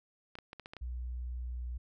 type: clicks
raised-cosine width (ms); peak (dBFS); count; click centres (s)
0.3; -29; 7; 0.354 / 0.387 / 0.531 / 0.597 / 0.659 / 0.735 / 0.767
type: tone with pitch glide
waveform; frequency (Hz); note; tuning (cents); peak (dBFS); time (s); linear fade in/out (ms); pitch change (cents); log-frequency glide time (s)
sine; 61.3 to 60.84; B1 to B1; -12 to -25; -36; 0.81-1.78; 10; -13; 1.43-1.66
effects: none